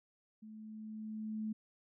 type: tone with level ramp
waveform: sine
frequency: 216.7 Hz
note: A3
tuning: 26 cents flat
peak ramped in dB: -49 to -35 dBFS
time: 0.42-1.53 s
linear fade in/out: 10 ms
effects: none